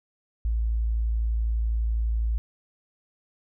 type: tone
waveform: sine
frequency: 56 Hz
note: A1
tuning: 31 cents sharp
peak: -22 dBFS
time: 0.45-2.38 s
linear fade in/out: 0 ms
effects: none